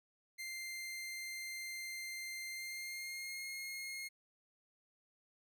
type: tone with pitch glide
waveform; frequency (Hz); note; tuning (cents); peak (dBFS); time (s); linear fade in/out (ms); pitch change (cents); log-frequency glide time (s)
sawtooth; 2093 to 2146; C7 to C7; 0 to +43; -39; 0.38-4.09; 20; +43; 2.5-3.47
effects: none